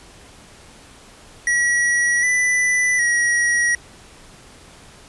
square tone with pitch steps, 1923 / 1990 / 1907 Hz, B6 / B6 / A#6, -47 / +13 / +39 cents, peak -16 dBFS, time 1.47-3.75 s, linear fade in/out 2 ms, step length 760 ms, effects pink hiss -45 dBFS RMS until 5.08 s + resampled to 24000 Hz

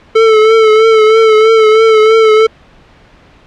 square tone with vibrato, 440 Hz, A4, in tune, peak -4 dBFS, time 0.15-2.47 s, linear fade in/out 10 ms, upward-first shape triangle, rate 3.1 Hz, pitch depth 46 cents each way, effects pink hiss -42 dBFS RMS until 3.46 s + low-pass 3000 Hz 12 dB/octave

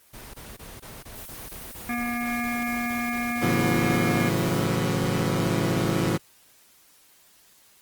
pink noise bursts, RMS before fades -41 dBFS, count 16, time 0.13-3.79 s, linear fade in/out 10 ms, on 210 ms, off 20 ms
blue noise, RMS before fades -42 dBFS, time 1.12-4.68 s, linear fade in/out 50 ms
harmonic tone, 239.7 Hz, A#3, 48 cents sharp, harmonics 1 / 3 / 5 / 7 / 9 / 10, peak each -28 / -34 / -36 / -35 / -33 / -37 dBFS, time 1.89-4.29 s, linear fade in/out 2 ms
20% pulse chord, F# minor seventh, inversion first, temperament equal with one note detuned, 110 / 138.59 / 164.81 / 180.88 Hz, A2 / C#3 / E3 / F#3, 0 / 0 / 0 / -39 cents, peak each -23 dBFS, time 3.41-6.18 s, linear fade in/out 20 ms
effects white hiss -57 dBFS RMS until 7.81 s + Opus 24 kbps

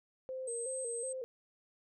sine tone with vibrato, 493.9 Hz, B4, in tune, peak -38 dBFS, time 0.29-1.24 s, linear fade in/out 0 ms, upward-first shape square, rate 2.7 Hz, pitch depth 88 cents each way
sine tone, 8250 Hz, C9, 25 cents flat, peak -39 dBFS, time 0.47-1.13 s, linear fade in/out 10 ms
effects none

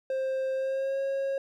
triangle tone with pitch glide, 528 to 544.7 Hz, C5 to C#5, +16 to -30 cents, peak -25 dBFS, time 0.1-1.38 s, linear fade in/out 2 ms, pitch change +54 cents, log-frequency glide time 0.54-1 s, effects none

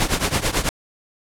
pink noise with tremolo, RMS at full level -17 dBFS, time 0-0.69 s, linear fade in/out 0 ms, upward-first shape triangle, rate 9.1 Hz, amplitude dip 90%, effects low-pass 11000 Hz 12 dB/octave

